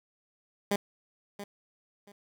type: tone with echo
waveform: 15% pulse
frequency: 202.4 Hz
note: G#3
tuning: 44 cents flat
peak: -19 dBFS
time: 0.71-0.76 s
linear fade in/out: 5 ms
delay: 680 ms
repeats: 2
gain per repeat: -13 dB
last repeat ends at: 2.12 s
effects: none